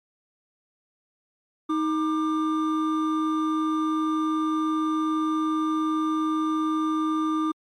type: tone pair together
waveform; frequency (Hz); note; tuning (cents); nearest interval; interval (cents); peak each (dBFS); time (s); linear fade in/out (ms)
triangle; 314.4 / 1194.2; D#4 / D6; +18 / +29; octave + major seventh; 2311; -21 / -26; 1.69-7.52; 10
effects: MP3 64 kbps